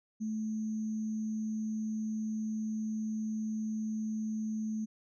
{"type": "tone with sample-and-hold", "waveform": "sine", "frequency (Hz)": 217.5, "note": "A3", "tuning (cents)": -20, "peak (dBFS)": -32, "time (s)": [0.2, 4.86], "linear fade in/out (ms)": 20, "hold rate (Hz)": 6300, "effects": ["resampled to 24000 Hz"]}